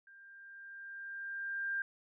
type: tone with level ramp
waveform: sine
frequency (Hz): 1593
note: G6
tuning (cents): +27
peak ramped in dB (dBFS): -55 to -32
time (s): 0.07-1.82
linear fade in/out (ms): 2
effects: none

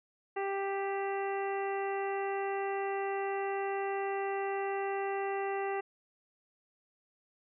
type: harmonic tone with a mistuned harmonic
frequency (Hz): 393.7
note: G4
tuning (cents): +8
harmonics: 1 / 2 / 3 / 4 / 5 / 6 / 7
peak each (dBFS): -34 / -36 / -44 / -47 / -43 / -55 / -48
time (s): 0.36-5.81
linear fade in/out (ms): 10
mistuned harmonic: 7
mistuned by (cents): -15
effects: none

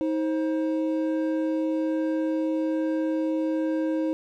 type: tone pair together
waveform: triangle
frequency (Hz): 317.1 / 528.1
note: D#4 / C5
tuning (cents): +33 / +16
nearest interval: major sixth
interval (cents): 883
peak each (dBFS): -22 / -28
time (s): 0.01-4.13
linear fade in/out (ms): 0
effects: none

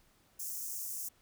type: high-pass noise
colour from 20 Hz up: white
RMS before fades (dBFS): -40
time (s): 0.39-1.09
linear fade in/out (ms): 10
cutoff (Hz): 5700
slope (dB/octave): 48
effects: pink hiss -68 dBFS RMS until 1.21 s

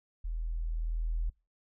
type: tone with level ramp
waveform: sine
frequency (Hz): 40.76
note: E1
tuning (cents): -19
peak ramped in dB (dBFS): -32 to -28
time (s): 0.24-1.3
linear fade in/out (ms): 10
effects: noise-tail reverb RT60 0.3 s tail -26 dB re dry

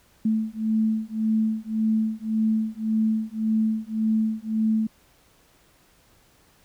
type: beating tone pair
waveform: sine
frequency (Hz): 218.6 / 220.4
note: A3 / A3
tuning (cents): -11 / +3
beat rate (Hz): 1.8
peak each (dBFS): -24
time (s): 0.25-4.87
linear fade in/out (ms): 5
effects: pink hiss -59 dBFS RMS until 6.64 s

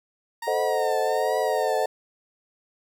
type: tone with vibrato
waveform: 30% pulse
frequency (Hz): 923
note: A#5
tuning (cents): -17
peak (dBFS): -28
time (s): 0.42-1.86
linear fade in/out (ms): 5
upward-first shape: triangle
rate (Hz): 1.3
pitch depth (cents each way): 99
type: chord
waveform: sine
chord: A diminished seventh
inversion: none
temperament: equal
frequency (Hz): 440 / 523.3 / 622.3 / 740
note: A4 / C5 / Eb5 / Gb5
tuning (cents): 0 / 0 / 0 / 0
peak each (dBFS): -27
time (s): 0.47-1.86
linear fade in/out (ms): 5
effects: none

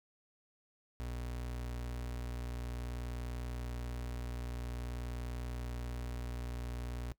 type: tone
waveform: 35% pulse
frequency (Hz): 60.5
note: B1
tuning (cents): -35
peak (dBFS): -37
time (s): 1-7.12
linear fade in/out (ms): 0
effects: noise-tail reverb RT60 0.1 s tail -20 dB re dry

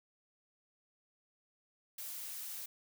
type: noise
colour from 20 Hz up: blue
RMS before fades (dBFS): -44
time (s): 1.98-2.66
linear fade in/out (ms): 5
effects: none

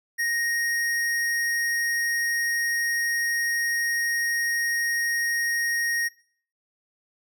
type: tone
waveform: square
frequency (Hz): 1868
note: A#6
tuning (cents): +3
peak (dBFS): -24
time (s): 0.18-6.09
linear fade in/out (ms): 20
effects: noise-tail reverb RT60 0.5 s tail -20 dB re dry

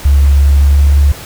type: tone with pitch glide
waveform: sine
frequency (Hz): 70.1 to 71.16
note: C#2 to C#2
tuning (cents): +20 to +46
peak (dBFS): -4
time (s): 0.05-1.12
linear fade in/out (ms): 5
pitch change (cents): +26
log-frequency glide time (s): 0.58-0.79
effects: pink hiss -29 dBFS RMS until 1.25 s

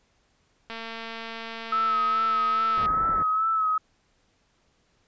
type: click train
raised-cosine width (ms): 0.3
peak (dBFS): -21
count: 491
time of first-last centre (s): 0.7-2.859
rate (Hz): 227
type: tone with vibrato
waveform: sine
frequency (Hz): 1294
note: E6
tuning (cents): -32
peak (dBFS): -21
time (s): 1.72-3.78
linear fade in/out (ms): 5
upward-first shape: sine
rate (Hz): 2.4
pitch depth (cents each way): 40
type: low-pass noise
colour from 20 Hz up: pink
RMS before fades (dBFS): -36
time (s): 2.77-3.23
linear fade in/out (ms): 5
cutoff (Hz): 2000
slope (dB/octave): 96
effects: pink hiss -67 dBFS RMS until 5.07 s + resampled to 16000 Hz

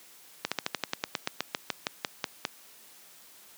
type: slowing click train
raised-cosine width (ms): 0.2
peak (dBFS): -10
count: 17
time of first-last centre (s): 0.45-2.451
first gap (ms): 66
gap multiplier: 1.08
effects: white hiss -54 dBFS RMS until 3.57 s + high-pass 150 Hz 12 dB/octave

